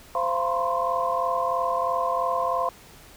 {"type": "tone cluster", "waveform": "sine", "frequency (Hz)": [519, 688, 947, 1026, 1069], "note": ["C5", "F5", "A#5", "C6", "C6"], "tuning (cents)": [-14, -26, 27, -34, 37], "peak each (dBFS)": [-29, -27, -34, -27, -29], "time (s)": [0.15, 2.69], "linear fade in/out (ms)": 2, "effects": ["pink hiss -49 dBFS RMS until 3.16 s"]}